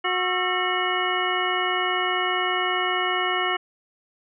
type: harmonic tone with a mistuned harmonic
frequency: 365 Hz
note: F#4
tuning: 24 cents flat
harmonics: 1 / 2 / 3 / 4 / 5 / 6 / 8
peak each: -29 / -29 / -29 / -29 / -29 / -29 / -29 dBFS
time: 0.04-3.57 s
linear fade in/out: 10 ms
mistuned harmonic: 4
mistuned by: -150 cents
effects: none